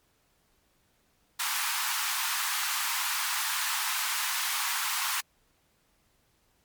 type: high-pass noise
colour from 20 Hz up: pink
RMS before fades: -30 dBFS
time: 1.39-5.21 s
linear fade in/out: 10 ms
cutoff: 890 Hz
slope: 48 dB/octave
effects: pink hiss -69 dBFS RMS until 6.64 s + MP3 96 kbps